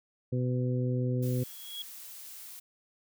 harmonic tone, 125.6 Hz, B2, 30 cents sharp, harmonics 1 / 2 / 3 / 4, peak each -28 / -34 / -38 / -38 dBFS, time 0.32-1.44 s, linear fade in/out 10 ms
blue noise, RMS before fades -46 dBFS, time 1.22-2.6 s, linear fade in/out 10 ms
sine tone with exponential growth, 3322 Hz, G#7, in tune, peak -34 dBFS, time 1.31-1.82 s, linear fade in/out 2 ms, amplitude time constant 110 ms
effects none

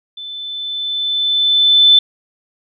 sine tone with level ramp, 3520 Hz, A7, in tune, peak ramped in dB -27 to -4 dBFS, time 0.17-1.99 s, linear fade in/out 5 ms, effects none

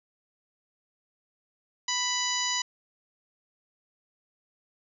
harmonic tone, 990 Hz, B5, 4 cents sharp, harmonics 1 / 2 / 3 / 4 / 5 / 6 / 7, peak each -34 / -34 / -34 / -34 / -34 / -34 / -34 dBFS, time 1.88-2.62 s, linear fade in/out 5 ms, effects none

